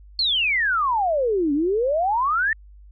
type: exponential two-way sweep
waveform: sine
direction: down then up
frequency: 4399 to 277.2 to 1843 Hz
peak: -18 dBFS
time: 0.19-2.53 s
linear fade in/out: 2 ms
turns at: 1.53 s
effects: added 50 Hz sine -43 dBFS peak until 2.91 s